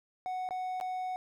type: tone with dropouts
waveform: triangle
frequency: 740 Hz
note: F#5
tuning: in tune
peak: -31 dBFS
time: 0.26-1.16 s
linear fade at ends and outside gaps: 0 ms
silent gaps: 0.489-0.508 / 0.801-0.811 s
effects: none